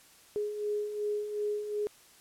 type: beating tone pair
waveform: sine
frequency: 415.3 / 418 Hz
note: G#4 / G#4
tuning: 0 / +11 cents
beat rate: 2.7 Hz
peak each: -39 / -31 dBFS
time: 0.36-1.87 s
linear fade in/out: 0 ms
effects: white hiss -58 dBFS RMS until 2.2 s + low-pass 12000 Hz 12 dB/octave